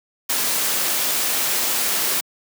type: noise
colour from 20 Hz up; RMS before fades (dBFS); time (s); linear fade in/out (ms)
white; -21; 0.29-2.21; 10
effects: high-pass 200 Hz 12 dB/octave